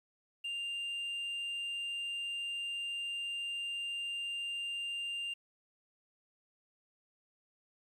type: tone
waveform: sine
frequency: 2794 Hz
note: F7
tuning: in tune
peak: -33 dBFS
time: 0.44-5.34 s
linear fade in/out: 10 ms
effects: tanh soft clip ceiling -35 dBFS + 11-bit